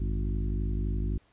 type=harmonic tone with a mistuned harmonic; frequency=51.8 Hz; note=G#1; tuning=4 cents flat; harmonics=1 / 2 / 3 / 4 / 5 / 6 / 7; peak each=-28 / -34 / -38 / -40 / -42 / -44 / -45 dBFS; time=0-1.18 s; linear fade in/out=5 ms; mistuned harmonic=2; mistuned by=-140 cents; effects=pink hiss -65 dBFS RMS until 1.32 s + resampled to 8000 Hz